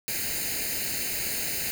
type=noise with comb filter; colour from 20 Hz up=white; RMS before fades=-30 dBFS; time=0.08-1.71 s; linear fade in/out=0 ms; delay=0.44 ms; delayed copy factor=+0.8; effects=none